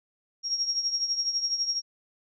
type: tone with tremolo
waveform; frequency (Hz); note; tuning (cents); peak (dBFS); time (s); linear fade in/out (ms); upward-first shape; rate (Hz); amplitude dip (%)
sine; 5588; F8; 0; -22; 0.43-1.82; 50; triangle; 12; 75
effects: none